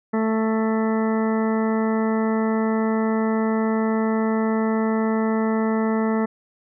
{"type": "harmonic tone", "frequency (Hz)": 220.9, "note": "A3", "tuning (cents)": 7, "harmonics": [1, 2, 3, 4, 5, 6, 8, 9], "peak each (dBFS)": [-20, -25, -31, -31, -35, -34, -37, -39], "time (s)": [0.13, 6.26], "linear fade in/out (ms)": 10, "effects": []}